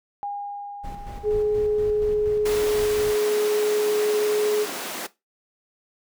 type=tone with exponential decay; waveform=sine; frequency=812 Hz; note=G#5; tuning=39 cents flat; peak=-26 dBFS; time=0.23-3.22 s; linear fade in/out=0 ms; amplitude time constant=650 ms
type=noise with tremolo; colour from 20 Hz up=brown; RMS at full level=-35 dBFS; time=0.83-3.16 s; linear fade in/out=20 ms; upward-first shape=square; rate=4.2 Hz; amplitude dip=45%
type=tone; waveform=sine; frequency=421.7 Hz; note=G#4; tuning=26 cents sharp; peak=-18 dBFS; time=1.23-4.67 s; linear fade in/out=50 ms
type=high-pass noise; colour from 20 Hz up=pink; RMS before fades=-32 dBFS; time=2.45-5.07 s; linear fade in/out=10 ms; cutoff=260 Hz; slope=24 dB/octave
effects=noise-tail reverb RT60 0.2 s tail -17 dB re dry